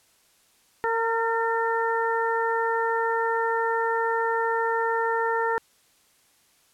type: harmonic tone with a mistuned harmonic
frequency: 457.4 Hz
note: A#4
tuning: 33 cents flat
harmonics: 1 / 2 / 3 / 4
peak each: -26 / -26 / -30 / -30 dBFS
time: 0.84-5.58 s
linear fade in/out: 0 ms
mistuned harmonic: 4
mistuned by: -22 cents
effects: white hiss -62 dBFS RMS until 6.73 s + low-pass 12000 Hz 12 dB/octave